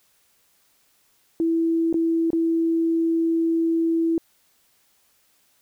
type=tone with dropouts; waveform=sine; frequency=329.6 Hz; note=E4; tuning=in tune; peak=-18 dBFS; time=1.4-4.18 s; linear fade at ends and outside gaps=1 ms; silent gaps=1.928-1.942 / 2.304-2.331 s; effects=white hiss -63 dBFS RMS until 5.61 s

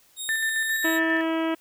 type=tone with pitch glide; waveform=15% pulse; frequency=3729 to 3796 Hz; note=A#7 to A#7; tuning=0 to +31 cents; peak=-24 dBFS; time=0.16-1 s; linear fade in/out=50 ms; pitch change=+31 cents; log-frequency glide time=0.68-0.74 s
type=tone with tremolo; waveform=sine; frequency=1782 Hz; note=A6; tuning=22 cents sharp; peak=-22 dBFS; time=0.29-1.21 s; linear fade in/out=0 ms; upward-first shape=square; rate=7.4 Hz; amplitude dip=35%
type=harmonic tone; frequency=324.7 Hz; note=E4; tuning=26 cents flat; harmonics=1 / 2 / 3 / 4 / 5 / 6 / 7 / 8 / 9 / 10; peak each=-24 / -30 / -34 / -36 / -38 / -40 / -41 / -42 / -43 / -44 dBFS; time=0.84-1.55 s; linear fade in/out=10 ms
effects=white hiss -59 dBFS RMS until 1.6 s

